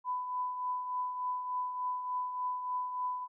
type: tone with tremolo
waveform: sine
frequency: 999 Hz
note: B5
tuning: 20 cents sharp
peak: -30 dBFS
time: 0.04-3.28 s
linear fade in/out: 50 ms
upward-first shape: triangle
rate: 3.4 Hz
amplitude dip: 55%
effects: none